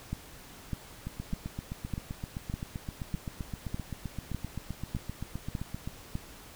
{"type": "two click trains", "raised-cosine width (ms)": 5, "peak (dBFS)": [-20, -23], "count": [11, 38], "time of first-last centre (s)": [[0.13, 6.154], [1.07, 5.875]], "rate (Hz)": [1.66, 7.7], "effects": ["pink hiss -50 dBFS RMS until 6.55 s"]}